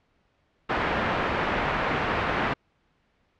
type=low-pass noise; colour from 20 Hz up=white; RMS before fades=-26 dBFS; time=0.69-2.54 s; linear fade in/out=10 ms; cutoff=1700 Hz; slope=12 dB/octave; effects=pink hiss -68 dBFS RMS until 3.39 s + low-pass 3000 Hz 12 dB/octave